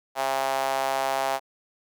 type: tone with high-pass filter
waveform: sawtooth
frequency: 134.8 Hz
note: C#3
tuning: 48 cents flat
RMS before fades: -26 dBFS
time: 0.15-1.4 s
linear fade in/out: 50 ms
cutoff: 740 Hz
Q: 3.6
effects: none